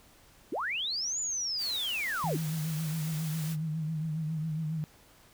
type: linear two-way sweep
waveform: sine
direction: up then down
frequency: 228.9 to 7080 to 228.9 Hz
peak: -30 dBFS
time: 0.52-2.37 s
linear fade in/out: 5 ms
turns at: 1.2 s
type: noise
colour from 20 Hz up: white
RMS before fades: -43 dBFS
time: 1.57-3.57 s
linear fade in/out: 50 ms
type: tone with vibrato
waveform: sine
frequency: 157.4 Hz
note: D#3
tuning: 20 cents sharp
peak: -30 dBFS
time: 2.24-4.84 s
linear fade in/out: 0 ms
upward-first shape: triangle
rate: 7.3 Hz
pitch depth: 73 cents each way
effects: pink hiss -59 dBFS RMS until 5.33 s

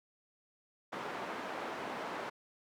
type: band-pass noise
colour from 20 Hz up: white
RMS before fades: -41 dBFS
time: 0.92-2.3 s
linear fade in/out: 10 ms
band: 240 to 1200 Hz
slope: 12 dB/octave
effects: none

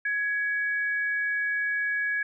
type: tone pair together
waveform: sine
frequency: 1672 / 2271 Hz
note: G#6 / C#7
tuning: +11 / +41 cents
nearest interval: perfect fourth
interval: 530 cents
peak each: -25 / -35 dBFS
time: 0.05-2.23 s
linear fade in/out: 5 ms
effects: none

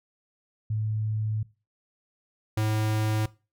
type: tone pair in turn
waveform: sine / square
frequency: 108.2 / 108.2 Hz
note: A2 / A2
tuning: -29 / -29 cents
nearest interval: unison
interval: 0 cents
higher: neither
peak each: -25 / -24 dBFS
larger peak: second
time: 0.7-1.43 / 2.57-3.26 s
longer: first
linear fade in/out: 5 ms
effects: noise-tail reverb RT60 0.3 s tail -20 dB re dry

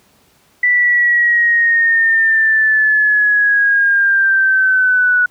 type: linear sweep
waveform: sine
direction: down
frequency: 1975.5 to 1467 Hz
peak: -9 dBFS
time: 0.63-5.26 s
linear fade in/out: 5 ms
effects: pink hiss -53 dBFS RMS until 5.3 s + high-pass 80 Hz 12 dB/octave

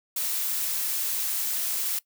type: noise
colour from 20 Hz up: blue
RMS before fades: -28 dBFS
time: 0.16-1.99 s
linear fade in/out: 5 ms
effects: noise-tail reverb RT60 0.1 s tail -20 dB re dry

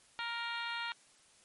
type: harmonic tone with a mistuned harmonic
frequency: 467.7 Hz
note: A#4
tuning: 6 cents sharp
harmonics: 2 / 3 / 4 / 5 / 6 / 7 / 8 / 9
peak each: -42 / -41 / -44 / -45 / -46 / -48 / -48 / -49 dBFS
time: 0.19-0.92 s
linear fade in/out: 0 ms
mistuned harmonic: 8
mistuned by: -19 cents
effects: white hiss -64 dBFS RMS until 1.44 s + MP3 48 kbps

